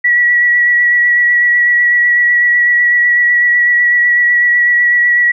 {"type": "tone with vibrato", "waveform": "sine", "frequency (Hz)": 1934, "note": "B6", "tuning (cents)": -37, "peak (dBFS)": -7, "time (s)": [0.04, 5.32], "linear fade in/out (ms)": 10, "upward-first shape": "sine", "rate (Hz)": 8, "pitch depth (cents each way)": 16, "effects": []}